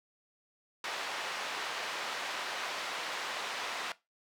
pink band-pass noise, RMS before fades -38 dBFS, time 0.84-3.92 s, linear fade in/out 2 ms, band 750 to 4200 Hz, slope 12 dB/octave, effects noise-tail reverb RT60 0.2 s tail -17 dB re dry

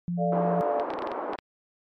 sine tone, 174.2 Hz, F3, 4 cents flat, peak -26 dBFS, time 0.08-0.61 s, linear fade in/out 0 ms
sine chord, D minor, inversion second, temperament equal, 440 / 587.3 / 698.5 Hz, A4 / D5 / F5, 0 / 0 / 0 cents, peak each -32 / -27 / -28 dBFS, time 0.17-0.85 s, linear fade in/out 50 ms
white band-pass noise, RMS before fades -32 dBFS, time 0.32-1.36 s, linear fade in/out 5 ms, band 300 to 1000 Hz, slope 24 dB/octave
clicks, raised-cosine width 0.3 ms, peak -21 dBFS, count 9, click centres 0.798 / 0.904 / 0.937 / 0.989 / 1.022 / 1.073 / 1.117 / 1.334 / 1.388 s
effects MP3 64 kbps

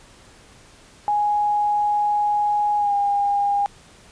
sine tone with pitch glide, 830.6 to 809.3 Hz, G#5 to G#5, 0 to -45 cents, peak -17 dBFS, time 1.08-3.66 s, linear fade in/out 0 ms, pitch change -45 cents, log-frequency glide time 2.78-2.93 s, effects pink hiss -49 dBFS RMS until 4.11 s + resampled to 22050 Hz

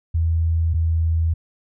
sine tone pair in turn, 82.1 / 81.75 Hz, E2 / E2, -6 / -14 cents, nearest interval unison, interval 8 cents, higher first, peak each -16 dBFS, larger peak neither, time 0.14-0.74 / 0.74-1.34 s, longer neither, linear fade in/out 10 ms, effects none

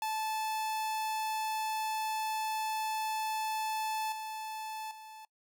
45% pulse tone with level steps, 872 Hz, A5, 16 cents flat, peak -32 / -38 / -47 dBFS, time 0.02-5.25 s, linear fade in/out 2 ms, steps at 4.12 / 4.91 s, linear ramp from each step 2 ms, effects noise-tail reverb RT60 0.1 s tail -23 dB re dry

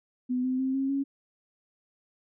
sine tone with pitch steps, 251 / 257 / 263.2 / 269.5 / 275.9 Hz, B3 / C4 / C4 / C#4 / C#4, +28 / -31 / +10 / -49 / -8 cents, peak -25 dBFS, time 0.29-1.04 s, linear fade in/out 20 ms, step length 150 ms, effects none

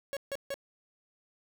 45% pulse tone bursts, 554.4 Hz, C#5, in tune, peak -33 dBFS, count 3, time 0.13-0.541 s, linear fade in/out 0 ms, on 37 ms, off 150 ms, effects none

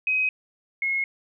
sine tone pair in turn, 2526 / 2166 Hz, D#7 / C#7, +26 / -41 cents, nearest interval minor third, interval 267 cents, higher first, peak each -20 / -22 dBFS, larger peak first, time 0.07-0.29 / 0.82-1.04 s, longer neither, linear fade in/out 2 ms, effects none

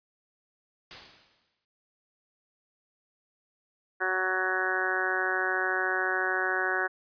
white noise with exponential decay, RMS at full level -40 dBFS, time 0.91-1.65 s, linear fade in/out 0 ms, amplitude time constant 160 ms
harmonic tone, 186.3 Hz, F#3, 12 cents sharp, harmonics 2 / 3 / 4 / 5 / 6 / 7 / 8 / 9 / 10, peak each -34 / -39 / -35 / -41 / -36 / -41 / -30 / -31 / -37 dBFS, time 4-6.88 s, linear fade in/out 20 ms
effects resampled to 11025 Hz

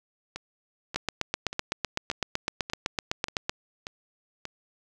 two click trains, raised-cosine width 0.2 ms, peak -9 / -18 dBFS, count 21 / 8, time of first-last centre 0.96-3.495 / 0.36-4.454 s, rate 7.89 / 1.71 Hz, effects none

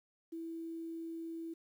sine tone with quantisation, 329.6 Hz, E4, in tune, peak -40 dBFS, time 0.32-1.54 s, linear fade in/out 10 ms, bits 11, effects none

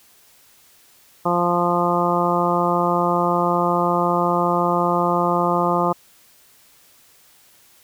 harmonic tone, 174.61 Hz, F3, in tune, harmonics 1 / 2 / 3 / 4 / 5 / 6 / 7, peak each -24 / -24 / -24 / -24 / -24 / -24 / -24 dBFS, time 1.25-5.93 s, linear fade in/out 10 ms, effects white hiss -53 dBFS RMS until 7.83 s

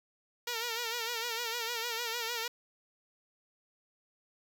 5% pulse tone with vibrato, 466.2 Hz, A#4, in tune, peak -22 dBFS, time 0.47-2.48 s, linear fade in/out 5 ms, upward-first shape sine, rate 6.6 Hz, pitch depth 73 cents each way, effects none

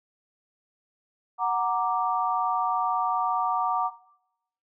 sine chord, Gb augmented, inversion none, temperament equal, 740 / 932.3 / 1174.7 Hz, Gb5 / Bb5 / D6, 0 / 0 / 0 cents, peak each -27 dBFS, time 1.38-3.91 s, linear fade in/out 50 ms, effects noise-tail reverb RT60 0.8 s tail -17 dB re dry

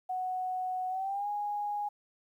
sine tone with pitch glide, 740 to 825.8 Hz, F#5 to G#5, 0 to -10 cents, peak -31 dBFS, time 0.09-1.89 s, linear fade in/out 10 ms, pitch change +190 cents, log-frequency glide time 0.89-1.28 s, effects 11-bit

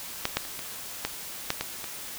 clicks, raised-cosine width 0.2 ms, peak -7 / -6 / -24 / -20 / -9 / -7 / -11 / -19 dBFS, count 8, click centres 0.254 / 0.37 / 0.451 / 0.592 / 1.05 / 1.504 / 1.61 / 1.842 s, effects white hiss -39 dBFS RMS until 2.18 s

